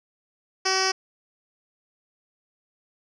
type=tone with low-pass filter; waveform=10% pulse; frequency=379.5 Hz; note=F#4; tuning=44 cents sharp; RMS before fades=-23 dBFS; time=0.65-0.92 s; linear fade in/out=10 ms; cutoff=5200 Hz; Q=5; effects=none